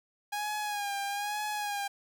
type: tone with vibrato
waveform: sawtooth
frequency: 821 Hz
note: G#5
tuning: 20 cents flat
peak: -28 dBFS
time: 0.32-1.88 s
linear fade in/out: 10 ms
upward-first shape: sine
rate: 1.1 Hz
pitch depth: 49 cents each way
effects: 10-bit